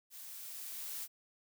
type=noise with level ramp; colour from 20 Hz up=blue; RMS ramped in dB=-50 to -41 dBFS; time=0.1-1.08 s; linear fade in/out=50 ms; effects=none